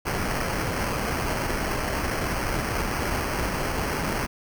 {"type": "noise with sample-and-hold", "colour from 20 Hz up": "pink", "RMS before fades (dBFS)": -27, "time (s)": [0.05, 4.27], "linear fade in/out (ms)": 20, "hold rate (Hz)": 3675, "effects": []}